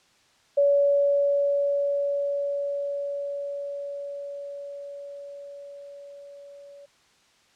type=tone with level ramp; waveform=sine; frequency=567 Hz; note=C#5; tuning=39 cents sharp; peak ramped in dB=-16 to -44 dBFS; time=0.57-6.86 s; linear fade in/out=10 ms; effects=white hiss -61 dBFS RMS until 7.55 s + low-pass 6000 Hz 12 dB/octave